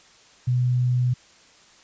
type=tone; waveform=sine; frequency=124.5 Hz; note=B2; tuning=14 cents sharp; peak=-18 dBFS; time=0.47-1.14 s; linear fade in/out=10 ms; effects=white hiss -53 dBFS RMS until 1.83 s + resampled to 16000 Hz